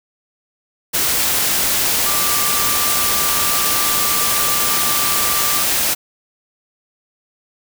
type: tone in noise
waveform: sine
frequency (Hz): 1179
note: D6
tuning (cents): +6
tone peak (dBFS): -24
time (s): 2.05-5.64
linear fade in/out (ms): 20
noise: white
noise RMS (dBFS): -17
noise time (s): 0.93-5.95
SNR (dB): -10
effects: none